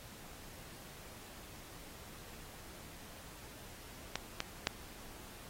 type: clicks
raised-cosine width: 0.2 ms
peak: -16 / -16 / -12 dBFS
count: 3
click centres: 4.156 / 4.404 / 4.671 s
effects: pink hiss -53 dBFS RMS until 5.49 s + AAC 48 kbps